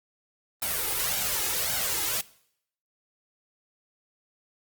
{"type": "noise with flanger", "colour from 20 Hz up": "white", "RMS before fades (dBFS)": -28, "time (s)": [0.62, 2.21], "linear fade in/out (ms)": 2, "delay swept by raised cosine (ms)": [1.3, 2.4], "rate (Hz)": 1.8, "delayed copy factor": 0.65, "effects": ["noise-tail reverb RT60 0.7 s tail -21 dB re dry", "Opus 32 kbps"]}